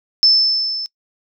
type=tone with level ramp; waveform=sine; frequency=5274 Hz; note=E8; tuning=in tune; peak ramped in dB=-7 to -23 dBFS; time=0.23-0.86 s; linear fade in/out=0 ms; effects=noise-tail reverb RT60 0.1 s tail -23 dB re dry